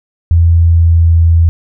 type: tone with pitch glide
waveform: sine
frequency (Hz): 84 to 83.13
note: E2 to E2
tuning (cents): +33 to +15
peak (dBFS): -4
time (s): 0.31-1.49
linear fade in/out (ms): 0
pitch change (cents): -18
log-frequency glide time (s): 0.52-1.16
effects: none